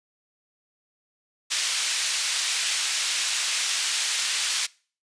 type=band-pass noise; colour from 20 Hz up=pink; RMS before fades=-26 dBFS; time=1.5-4.67 s; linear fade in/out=20 ms; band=2700 to 8800 Hz; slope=12 dB/octave; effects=noise-tail reverb RT60 0.4 s tail -23 dB re dry + resampled to 22050 Hz